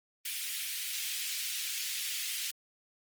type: high-pass noise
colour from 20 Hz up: pink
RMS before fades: -36 dBFS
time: 0.25-2.51 s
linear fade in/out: 5 ms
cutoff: 2300 Hz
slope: 24 dB/octave
effects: Opus 24 kbps